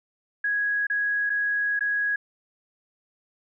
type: tone with dropouts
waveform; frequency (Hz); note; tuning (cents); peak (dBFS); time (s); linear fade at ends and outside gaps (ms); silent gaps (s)
sine; 1661.2; G#6; 0; -22; 0.44-2.16; 5; 0.869-0.899 / 1.296-1.3 / 1.793-1.807
effects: none